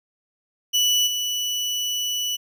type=tone with level steps; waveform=30% pulse; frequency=2960 Hz; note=F#7; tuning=in tune; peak=-14 / -20 dBFS; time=0.73-2.37 s; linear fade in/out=20 ms; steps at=1.06 s; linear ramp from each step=20 ms; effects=none